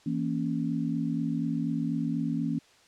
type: chord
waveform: sine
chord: A# diminished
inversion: second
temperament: equal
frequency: 164.81 / 233.1 / 277.2 Hz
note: E3 / A#3 / C#4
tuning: 0 / 0 / 0 cents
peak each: -31 dBFS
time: 0.06-2.59 s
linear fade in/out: 5 ms
effects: white hiss -59 dBFS RMS until 2.87 s + low-pass 6000 Hz 12 dB/octave